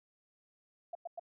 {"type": "tone bursts", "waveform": "sine", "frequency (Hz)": 685, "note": "F5", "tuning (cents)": -34, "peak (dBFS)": -38, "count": 3, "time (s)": [0.93, 1.196], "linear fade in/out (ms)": 5, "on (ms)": 22, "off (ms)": 100, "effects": []}